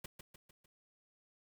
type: noise with echo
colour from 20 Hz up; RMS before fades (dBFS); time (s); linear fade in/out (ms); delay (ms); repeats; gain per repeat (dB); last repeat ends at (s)
pink; -45; 0.04-0.06; 5; 150; 4; -6; 0.66
effects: none